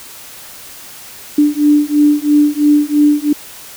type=beating tone pair; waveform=sine; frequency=293.7 / 296.7 Hz; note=D4 / D4; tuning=0 / +18 cents; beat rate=3 Hz; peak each=-11 dBFS; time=1.38-3.33 s; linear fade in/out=5 ms; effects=white hiss -34 dBFS RMS until 3.76 s